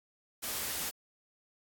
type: noise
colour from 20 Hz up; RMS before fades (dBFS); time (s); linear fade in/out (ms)
white; -36; 0.42-0.91; 20
effects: AAC 64 kbps